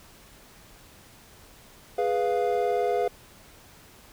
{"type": "chord", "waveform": "triangle", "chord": "F diminished", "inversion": "first", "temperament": "equal", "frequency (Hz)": [415.3, 493.9, 698.5], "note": ["Ab4", "Cb5", "F5"], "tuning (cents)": [0, 0, 0], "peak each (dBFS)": -25, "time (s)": [1.98, 3.08], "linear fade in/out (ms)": 5, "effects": ["pink hiss -52 dBFS RMS until 4.12 s"]}